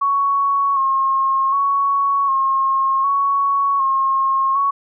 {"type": "tone with vibrato", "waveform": "sine", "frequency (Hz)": 1095, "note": "C#6", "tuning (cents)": -22, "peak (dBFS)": -14, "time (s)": [0.01, 4.71], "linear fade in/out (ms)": 10, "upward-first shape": "square", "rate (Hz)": 0.66, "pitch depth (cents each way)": 30, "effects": []}